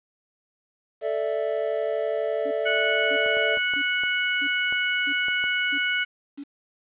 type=chord; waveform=triangle; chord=A suspended fourth; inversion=none; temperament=equal; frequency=440 / 587.3 / 659.3 Hz; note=A4 / D5 / E5; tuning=0 / 0 / 0 cents; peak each=-26 dBFS; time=1.01-3.59 s; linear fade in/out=50 ms
type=tone bursts; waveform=sine; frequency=283.6 Hz; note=C#4; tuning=40 cents sharp; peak=-33 dBFS; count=7; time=2.45-6.438 s; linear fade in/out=10 ms; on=64 ms; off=590 ms
type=harmonic tone; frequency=736 Hz; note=F#5; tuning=9 cents flat; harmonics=2 / 3 / 4; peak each=-25 / -26 / -29 dBFS; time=2.65-6.05 s; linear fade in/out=20 ms
type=clicks; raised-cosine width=1 ms; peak=-25 dBFS; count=8; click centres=3.262 / 3.37 / 3.573 / 3.737 / 4.036 / 4.725 / 5.284 / 5.44 s
effects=resampled to 8000 Hz + 9-bit